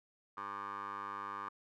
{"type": "tone with band-pass filter", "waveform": "15% pulse", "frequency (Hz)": 100, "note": "G2", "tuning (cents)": 35, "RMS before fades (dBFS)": -43, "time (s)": [0.37, 1.49], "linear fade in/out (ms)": 5, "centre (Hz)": 1200, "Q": 9.3, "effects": []}